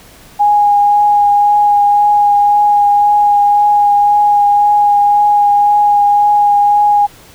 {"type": "tone with vibrato", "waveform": "sine", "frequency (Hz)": 823, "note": "G#5", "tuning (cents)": -16, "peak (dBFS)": -6, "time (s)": [0.39, 7.07], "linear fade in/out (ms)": 20, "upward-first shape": "triangle", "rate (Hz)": 1.9, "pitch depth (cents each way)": 13, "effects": ["pink hiss -40 dBFS RMS until 7.34 s"]}